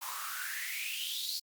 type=noise with high-pass filter sweep; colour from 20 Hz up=white; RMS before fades=-38 dBFS; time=0.01-1.4 s; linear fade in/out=20 ms; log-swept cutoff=950 to 4600 Hz; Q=8.4; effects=Opus 48 kbps